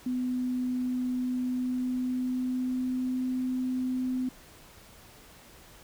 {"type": "tone with pitch glide", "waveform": "sine", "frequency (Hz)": [251.4, 255.1], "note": ["B3", "C4"], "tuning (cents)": [31, -44], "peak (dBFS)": -27, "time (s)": [0.06, 4.29], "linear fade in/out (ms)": 5, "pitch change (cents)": 25, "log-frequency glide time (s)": [1.39, 3.23], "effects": ["pink hiss -53 dBFS RMS until 5.83 s"]}